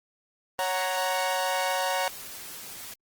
sawtooth chord, F# major, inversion second, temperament equal, 554.4 / 740 / 932.3 Hz, C#5 / F#5 / A#5, 0 / 0 / 0 cents, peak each -26 dBFS, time 0.59-2.08 s, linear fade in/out 0 ms
white noise, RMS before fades -41 dBFS, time 2.08-2.94 s, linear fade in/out 5 ms
effects Opus 24 kbps

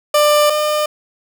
30% pulse tone pair in turn, 594 / 603.3 Hz, D5 / D5, +20 / +46 cents, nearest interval unison, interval 26 cents, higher second, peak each -7 / -12 dBFS, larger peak first, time 0.14-0.5 / 0.5-0.86 s, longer neither, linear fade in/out 5 ms, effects none

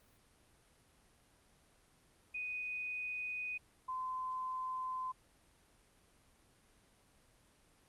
sine tone pair in turn, 2489 / 1028.5 Hz, D#7 / C6, 0 / -30 cents, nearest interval octave + minor third, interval 1530 cents, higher first, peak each -38 / -37 dBFS, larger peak second, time 2.34-3.58 / 3.88-5.12 s, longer neither, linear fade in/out 10 ms, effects pink hiss -68 dBFS RMS until 7.88 s + Opus 32 kbps

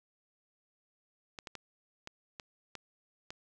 clicks, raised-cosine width 0.2 ms, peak -25 dBFS, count 7, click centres 1.388 / 1.472 / 1.553 / 2.074 / 2.398 / 2.753 / 3.305 s, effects none

